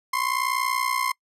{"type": "ring-modulated tone", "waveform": "30% pulse", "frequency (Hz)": 1052, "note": "C6", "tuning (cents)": 9, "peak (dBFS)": -17, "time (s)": [0.13, 1.12], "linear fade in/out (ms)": 5, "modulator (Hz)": 30.3, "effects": ["noise-tail reverb RT60 0.1 s tail -26 dB re dry", "resampled to 32000 Hz"]}